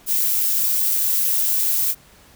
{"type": "noise with amplitude modulation", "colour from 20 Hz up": "violet", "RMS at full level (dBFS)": -18, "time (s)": [0.06, 1.95], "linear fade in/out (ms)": 50, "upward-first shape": "sine", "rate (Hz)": 100, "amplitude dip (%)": 30, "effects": ["pink hiss -50 dBFS RMS until 2.35 s"]}